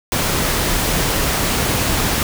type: noise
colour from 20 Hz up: pink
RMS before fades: -18 dBFS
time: 0.12-2.23 s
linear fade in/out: 0 ms
effects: none